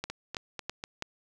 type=two click trains; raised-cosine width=0.2 ms; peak=-16 / -19 dBFS; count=4 / 4; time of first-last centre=0.04-1.024 / 0.1-0.839 s; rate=3.05 / 4.06 Hz; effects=none